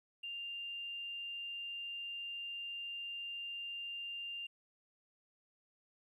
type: tone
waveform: triangle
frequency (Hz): 2794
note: F7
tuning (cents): 0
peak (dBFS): -37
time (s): 0.23-4.47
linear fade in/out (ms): 10
effects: tanh soft clip ceiling -39 dBFS + resampled to 32000 Hz